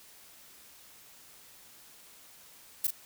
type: noise with echo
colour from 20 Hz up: violet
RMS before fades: -27 dBFS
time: 2.84-2.87 s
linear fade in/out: 5 ms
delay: 37 ms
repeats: 1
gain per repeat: -6 dB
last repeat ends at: 2.907 s
effects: white hiss -55 dBFS RMS until 3.05 s